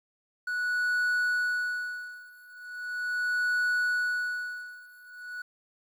triangle tone with tremolo, 1472 Hz, F#6, 9 cents flat, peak -22 dBFS, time 0.47-5.42 s, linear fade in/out 5 ms, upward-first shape sine, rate 0.39 Hz, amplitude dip 95%, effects 10-bit

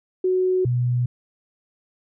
sine tone pair in turn, 370 / 122.9 Hz, F#4 / B2, 0 / -8 cents, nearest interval octave + perfect fifth, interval 1908 cents, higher first, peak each -17 / -18 dBFS, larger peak first, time 0.24-0.65 / 0.65-1.06 s, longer neither, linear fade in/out 5 ms, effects none

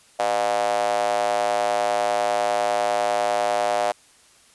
square tone with high-pass filter, 55 Hz, A1, in tune, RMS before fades -22 dBFS, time 0.19-3.92 s, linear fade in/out 5 ms, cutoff 660 Hz, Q 6.2, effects white hiss -54 dBFS RMS until 4.54 s + resampled to 24000 Hz

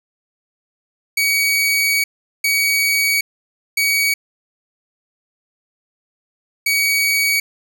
sawtooth tone bursts at uneven times, 2258 Hz, C#7, 31 cents sharp, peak -11 dBFS, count 4, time 1.17-2.04 / 2.44-3.21 / 3.77-4.14 / 6.66-7.4 s, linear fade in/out 5 ms, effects none

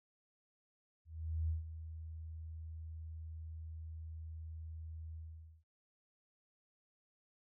sine tone with ADSR envelope, 80.2 Hz, E2, 47 cents flat, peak -32 dBFS, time 1.05-5.64 s, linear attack 440 ms, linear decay 140 ms, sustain -12 dB, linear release 490 ms, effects none

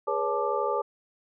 sine tone cluster, 414.6 / 485.8 / 559 / 871 / 1182 Hz, G#4 / B4 / C#5 / A5 / D6, -3 / -29 / +14 / -18 / +11 cents, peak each -31 dBFS, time 0.07-0.82 s, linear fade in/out 10 ms, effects none

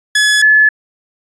sawtooth / sine tone pair in turn, 1703 / 1720.8 Hz, G#6 / A6, +43 / -39 cents, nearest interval unison, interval 18 cents, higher second, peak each -5 dBFS, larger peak neither, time 0.15-0.42 / 0.42-0.69 s, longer neither, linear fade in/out 5 ms, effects resampled to 22050 Hz

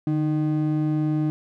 triangle ring-modulated tone, 229.4 Hz, A#3, 28 cents flat, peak -15 dBFS, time 0.07-1.3 s, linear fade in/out 0 ms, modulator 79.4 Hz, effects none

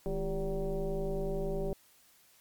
sine tone with frequency modulation, 209.4 Hz, G#3, 15 cents sharp, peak -30 dBFS, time 0.06-1.73 s, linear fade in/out 0 ms, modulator 184 Hz, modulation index 2, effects white hiss -63 dBFS RMS until 2.4 s + MP3 96 kbps

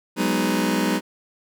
sawtooth chord, G# minor seventh, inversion third, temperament just, 186.89 / 207.7 / 249.2 / 311.5 Hz, F#3 / G#3 / B3 / D#4, +18 / 0 / +16 / +2 cents, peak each -21 dBFS, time 0.16-1.01 s, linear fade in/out 50 ms, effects none

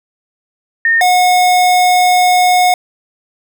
sine / square tone pair in turn, 1830 / 726.2 Hz, A#6 / F#5, -32 / -33 cents, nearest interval octave + major third, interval 1601 cents, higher first, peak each -8 dBFS, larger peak neither, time 0.85-1.01 / 1.01-2.74 s, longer second, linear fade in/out 2 ms, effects none

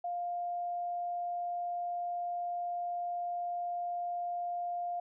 sine tone, 702 Hz, F5, 9 cents sharp, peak -33 dBFS, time 0.04-5 s, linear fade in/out 5 ms, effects none

